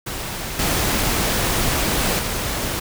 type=noise with level steps; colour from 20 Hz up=pink; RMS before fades=-28 / -20 / -24 dBFS; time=0.06-2.8 s; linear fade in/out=10 ms; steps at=0.59 / 2.19 s; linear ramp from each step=2 ms; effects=none